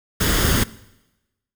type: noise with comb filter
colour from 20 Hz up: pink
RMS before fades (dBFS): -18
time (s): 0.2-0.64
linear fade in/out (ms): 10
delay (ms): 0.6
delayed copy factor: +0.5
effects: noise-tail reverb RT60 1.0 s tail -20 dB re dry